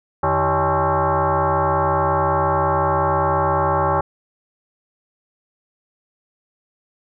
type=tone with frequency modulation; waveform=sine; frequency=152.3 Hz; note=D#3; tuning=37 cents flat; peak=-15 dBFS; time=0.23-4.01 s; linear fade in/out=5 ms; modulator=239 Hz; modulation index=4.7; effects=none